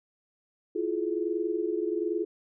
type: tone cluster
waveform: sine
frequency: 334.2 / 355.4 / 424.7 Hz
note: E4 / F4 / G#4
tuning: +24 / +30 / +39 cents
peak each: -31 dBFS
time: 0.75-2.25 s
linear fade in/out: 10 ms
effects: none